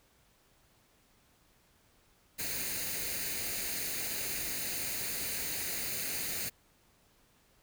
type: noise with comb filter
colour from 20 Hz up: white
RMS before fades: -36 dBFS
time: 2.38-6.5 s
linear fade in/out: 20 ms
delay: 0.45 ms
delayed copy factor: +0.6
effects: pink hiss -67 dBFS RMS until 7.62 s